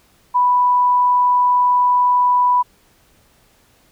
sine tone, 987.8 Hz, B5, in tune, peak -11 dBFS, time 0.34-2.63 s, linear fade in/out 20 ms, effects pink hiss -55 dBFS RMS until 3.91 s

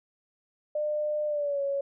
sine tone with pitch glide, 601 to 557.5 Hz, D5 to C#5, +40 to +10 cents, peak -26 dBFS, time 0.75-1.81 s, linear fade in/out 5 ms, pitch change -130 cents, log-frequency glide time 1.27-1.62 s, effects none

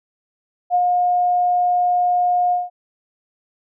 sine tone with ADSR envelope, 715 Hz, F5, 41 cents sharp, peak -12 dBFS, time 0.7-2.7 s, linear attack 46 ms, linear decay 49 ms, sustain -2 dB, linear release 180 ms, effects none

